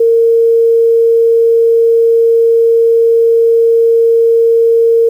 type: tone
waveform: sine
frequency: 459.7 Hz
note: A#4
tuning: 24 cents flat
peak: -5 dBFS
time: 0-5.09 s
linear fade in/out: 5 ms
effects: 7-bit